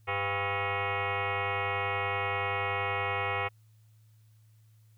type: tone with frequency modulation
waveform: sine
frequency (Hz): 698.5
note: F5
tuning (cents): 0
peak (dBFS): -28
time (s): 0.07-3.49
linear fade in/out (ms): 20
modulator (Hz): 300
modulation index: 6.3
effects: added 109 Hz sine -57 dBFS peak until 4.97 s + white hiss -73 dBFS RMS until 4.97 s